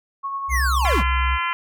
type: tone with tremolo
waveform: sine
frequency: 1100 Hz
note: C#6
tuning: 14 cents flat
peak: -23 dBFS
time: 0.23-1.02 s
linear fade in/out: 20 ms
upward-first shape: sine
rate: 10 Hz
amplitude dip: 35%
type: tone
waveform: sine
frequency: 65 Hz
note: C2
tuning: 11 cents flat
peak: -19 dBFS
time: 0.48-1.39 s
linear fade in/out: 50 ms
type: linear sweep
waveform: square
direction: down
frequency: 2217 to 58.27 Hz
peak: -22 dBFS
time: 0.49-1.04 s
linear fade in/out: 50 ms
type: harmonic tone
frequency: 342.3 Hz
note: F4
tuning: 35 cents flat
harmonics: 3 / 4 / 5 / 6 / 7 / 8 / 9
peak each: -24 / -28 / -31 / -29 / -30 / -35 / -34 dBFS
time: 0.85-1.53 s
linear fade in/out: 0 ms
effects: none